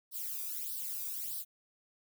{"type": "noise with flanger", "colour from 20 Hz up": "violet", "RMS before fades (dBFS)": -39, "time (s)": [0.11, 1.45], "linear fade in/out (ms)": 50, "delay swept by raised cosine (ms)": [0.21, 0.85], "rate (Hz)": 1.6, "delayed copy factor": 0.95, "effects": []}